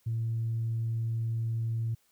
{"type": "tone", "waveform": "sine", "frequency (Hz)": 114, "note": "A#2", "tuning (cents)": -38, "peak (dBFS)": -27, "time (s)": [0.06, 1.95], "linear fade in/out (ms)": 10, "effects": ["tanh soft clip ceiling -24 dBFS", "white hiss -69 dBFS RMS until 2.11 s"]}